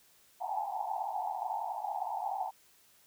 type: band-pass noise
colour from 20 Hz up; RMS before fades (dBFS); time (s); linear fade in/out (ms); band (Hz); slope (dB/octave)
white; -36; 0.4-2.51; 20; 720 to 890; 96
effects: white hiss -64 dBFS RMS until 3.06 s